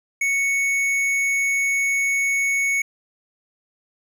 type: tone with tanh clipping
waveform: sine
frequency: 2217 Hz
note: C#7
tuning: in tune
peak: -20 dBFS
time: 0.21-2.82 s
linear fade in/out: 5 ms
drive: 12 dB
effects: none